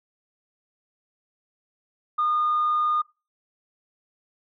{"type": "tone", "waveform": "sine", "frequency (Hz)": 1221, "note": "D#6", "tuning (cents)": -33, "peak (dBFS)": -19, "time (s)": [2.18, 3.02], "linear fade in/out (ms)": 10, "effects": ["noise-tail reverb RT60 0.3 s tail -24 dB re dry", "tanh soft clip ceiling -16 dBFS"]}